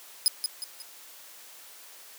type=tone with echo; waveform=20% pulse; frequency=5020 Hz; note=D#8; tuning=15 cents sharp; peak=-13 dBFS; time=0.26-0.28 s; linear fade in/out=0 ms; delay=180 ms; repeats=3; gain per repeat=-7 dB; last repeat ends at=0.82 s; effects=white hiss -49 dBFS RMS until 2.18 s + high-pass 400 Hz 12 dB/octave

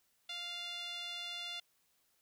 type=tone with band-pass filter; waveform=sawtooth; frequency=698.5 Hz; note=F5; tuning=in tune; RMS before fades=-43 dBFS; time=0.29-1.6 s; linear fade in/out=5 ms; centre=3400 Hz; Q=4; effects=white hiss -75 dBFS RMS until 2.21 s

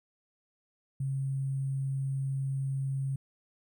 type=tone with sample-and-hold; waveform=sine; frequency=135.5 Hz; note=C#3; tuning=39 cents flat; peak=-29 dBFS; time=1-3.16 s; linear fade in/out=5 ms; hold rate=8820 Hz; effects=none

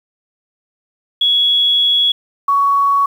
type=tone pair in turn; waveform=sine; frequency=3356 / 1119.9 Hz; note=G#7 / C#6; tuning=+17 / +17 cents; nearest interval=octave + perfect fifth; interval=1900 cents; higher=first; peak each=-10 dBFS; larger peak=neither; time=1.21-2.12 / 2.48-3.06 s; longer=first; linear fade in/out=5 ms; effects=7-bit

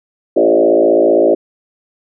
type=tone with frequency modulation; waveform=sine; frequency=473.7 Hz; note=A#4; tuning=28 cents sharp; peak=-7 dBFS; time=0.36-1.35 s; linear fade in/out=10 ms; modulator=55.5 Hz; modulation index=2.9; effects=none

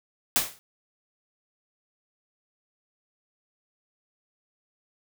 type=noise with exponential decay; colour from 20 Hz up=white; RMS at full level=-19 dBFS; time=0.36-0.59 s; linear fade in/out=0 ms; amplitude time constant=49 ms; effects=none

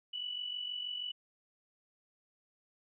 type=tone with amplitude modulation; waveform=sine; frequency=2960 Hz; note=F#7; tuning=in tune; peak=-34 dBFS; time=0.13-1.12 s; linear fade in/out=10 ms; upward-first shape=sine; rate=46.3 Hz; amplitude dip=60%; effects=none

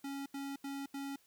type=tone bursts; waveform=square; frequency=277.2 Hz; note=C#4; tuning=in tune; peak=-40 dBFS; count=4; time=0.04-1.16 s; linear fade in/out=5 ms; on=220 ms; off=80 ms; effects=white hiss -69 dBFS RMS until 1.26 s

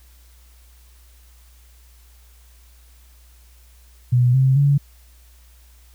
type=tone with pitch steps; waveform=sine; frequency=123.4 / 132.26 / 141.75 Hz; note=B2 / C3 / C#3; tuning=-1 / +19 / +39 cents; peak=-12 dBFS; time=4.12-4.78 s; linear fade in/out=10 ms; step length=220 ms; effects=added 60 Hz sine -47 dBFS peak until 5.94 s + white hiss -56 dBFS RMS until 5.94 s

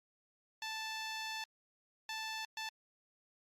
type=tone bursts at uneven times; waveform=10% pulse; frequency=880 Hz; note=A5; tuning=in tune; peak=-31 dBFS; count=3; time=0.62-1.44 / 2.09-2.45 / 2.57-2.69 s; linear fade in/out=2 ms; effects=low-pass 9000 Hz 12 dB/octave + Opus 48 kbps

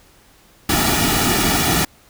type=noise with comb filter; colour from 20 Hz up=pink; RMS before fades=-17 dBFS; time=0.69-1.85 s; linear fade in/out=5 ms; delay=1.9 ms; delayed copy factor=-0.7; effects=pink hiss -51 dBFS RMS until 2.09 s

